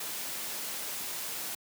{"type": "noise", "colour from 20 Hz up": "white", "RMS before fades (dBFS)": -37, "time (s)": [0, 1.55], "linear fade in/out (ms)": 5, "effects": ["high-pass 150 Hz 12 dB/octave"]}